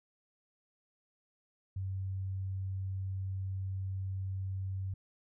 sine tone, 95.5 Hz, G2, 45 cents flat, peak -34 dBFS, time 1.76-4.94 s, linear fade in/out 5 ms, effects none

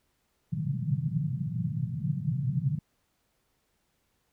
pink band-pass noise, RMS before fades -30 dBFS, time 0.52-2.79 s, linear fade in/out 5 ms, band 120 to 170 Hz, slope 48 dB/octave, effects pink hiss -74 dBFS RMS until 4.32 s

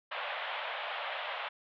pink band-pass noise, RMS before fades -38 dBFS, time 0.11-1.49 s, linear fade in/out 10 ms, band 570 to 3500 Hz, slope 48 dB/octave, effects none

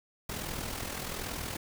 pink noise with amplitude modulation, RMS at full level -35 dBFS, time 0.29-1.57 s, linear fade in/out 5 ms, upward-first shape sine, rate 41.2 Hz, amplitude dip 55%, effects none

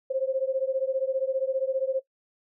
sine beating tone pair, 523.3 / 538.3 Hz, C5 / C5, 0 / +49 cents, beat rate 15 Hz, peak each -27 dBFS, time 0.1-2 s, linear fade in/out 10 ms, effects noise-tail reverb RT60 0.1 s tail -18 dB re dry

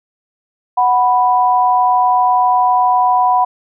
sine tone pair together, 740 / 987.8 Hz, F#5 / B5, 0 / 0 cents, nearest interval perfect fourth, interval 500 cents, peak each -12 dBFS, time 0.77-3.45 s, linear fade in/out 10 ms, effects none

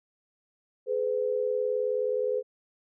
sine tone pair together, 424 / 503.4 Hz, G#4 / B4, +36 / +33 cents, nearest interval minor third, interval 297 cents, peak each -29 / -27 dBFS, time 0.86-2.43 s, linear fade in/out 50 ms, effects none

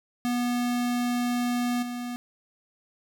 square tone with level steps, 243.5 Hz, B3, 24 cents flat, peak -25 / -32 dBFS, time 0.25-2.16 s, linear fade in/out 0 ms, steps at 1.82 s, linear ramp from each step 10 ms, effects none

